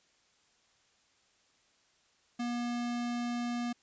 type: tone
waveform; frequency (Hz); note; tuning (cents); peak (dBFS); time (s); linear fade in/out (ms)
square; 240; B3; -49; -33; 2.39-3.73; 10
effects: white hiss -69 dBFS RMS until 3.82 s + resampled to 16000 Hz